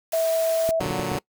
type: high-pass noise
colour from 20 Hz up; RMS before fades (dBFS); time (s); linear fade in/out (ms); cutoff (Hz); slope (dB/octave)
white; -34; 0.12-0.71; 2; 350; 96
type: tone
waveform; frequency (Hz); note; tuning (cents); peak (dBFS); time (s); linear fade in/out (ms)
sine; 653; E5; -17; -19; 0.13-0.8; 5
type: clicks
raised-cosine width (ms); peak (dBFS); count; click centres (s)
2; -17; 7; 0.691 / 0.811 / 0.862 / 0.909 / 0.995 / 1.118 / 1.154
type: chord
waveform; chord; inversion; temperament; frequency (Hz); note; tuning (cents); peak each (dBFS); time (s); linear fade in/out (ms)
10% pulse; Bb augmented; none; equal; 116.54 / 146.83 / 185; Bb2 / D3 / F#3; 0 / 0 / 0; -23 / -21 / -20; 0.8-1.19; 5
effects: noise-tail reverb RT60 0.1 s tail -23 dB re dry